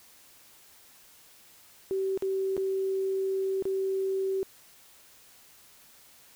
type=tone with dropouts; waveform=sine; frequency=384.5 Hz; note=G4; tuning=33 cents flat; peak=-26 dBFS; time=1.91-4.43 s; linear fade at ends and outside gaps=0 ms; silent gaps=2.175-2.223 / 2.567-2.577 / 3.624-3.654 s; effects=white hiss -56 dBFS RMS until 6.35 s